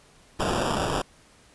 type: noise with sample-and-hold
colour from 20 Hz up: violet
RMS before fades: -26 dBFS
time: 0.39-1.02 s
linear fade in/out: 10 ms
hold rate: 2100 Hz
effects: pink hiss -56 dBFS RMS until 1.54 s + resampled to 24000 Hz